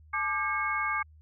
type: tone cluster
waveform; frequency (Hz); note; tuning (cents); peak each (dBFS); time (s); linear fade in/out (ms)
sine; 860 / 1188 / 1605 / 2182; A5 / D6 / G6 / C#7; -40 / +20 / +40 / -28; -37 / -30 / -34 / -32; 0.13-1.03; 10
effects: added 77 Hz sine -52 dBFS peak until 1.21 s

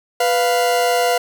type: tone pair together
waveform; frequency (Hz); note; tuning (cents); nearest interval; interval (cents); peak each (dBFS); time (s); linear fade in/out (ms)
40% pulse; 493.9 / 698.5; B4 / F5; 0 / 0; tritone; 600; -17 / -16; 0.2-1.18; 5
effects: none

